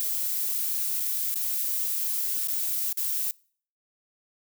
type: noise with dropouts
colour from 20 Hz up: violet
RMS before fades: -28 dBFS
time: 0-3.31 s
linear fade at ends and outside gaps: 0 ms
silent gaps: 0.999-1.003 / 1.343-1.357 / 2.473-2.484 / 2.927-2.973 s
effects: noise-tail reverb RT60 0.5 s tail -25 dB re dry